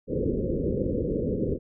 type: low-pass noise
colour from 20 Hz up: white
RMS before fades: -27 dBFS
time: 0.07-1.59 s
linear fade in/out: 50 ms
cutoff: 530 Hz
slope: 96 dB/octave
effects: none